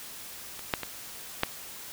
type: clicks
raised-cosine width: 0.3 ms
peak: -25 / -8 / -17 / -7 dBFS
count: 4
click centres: 0.593 / 0.738 / 0.833 / 1.434 s
effects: white hiss -43 dBFS RMS until 1.92 s